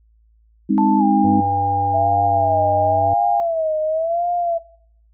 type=chord; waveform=sine; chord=Ab major; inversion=none; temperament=equal with one note detuned; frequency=204.6 / 261.6 / 311.1 Hz; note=Ab3 / C4 / Eb4; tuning=-26 / 0 / 0 cents; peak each=-17 / -19 / -19 dBFS; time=0.69-1.41 s; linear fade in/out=10 ms
type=tone with pitch glide; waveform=sine; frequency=880 to 807 Hz; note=A5 to G#5; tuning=0 to -50 cents; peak=-17 dBFS; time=0.78-3.4 s; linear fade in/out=0 ms; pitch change=-150 cents; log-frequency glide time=0.98-1.04 s
type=harmonic tone; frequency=98 Hz; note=G2; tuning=in tune; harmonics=1 / 3 / 5 / 7 / 9; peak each=-24 / -31 / -32 / -37 / -37 dBFS; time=1.24-3.14 s; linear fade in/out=5 ms
type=tone with vibrato; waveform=sine; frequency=660 Hz; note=E5; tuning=2 cents sharp; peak=-17 dBFS; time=1.93-4.59 s; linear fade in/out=20 ms; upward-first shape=sine; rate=0.94 Hz; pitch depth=110 cents each way
effects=noise-tail reverb RT60 0.6 s tail -20 dB re dry + added 55 Hz sine -52 dBFS peak until 5.13 s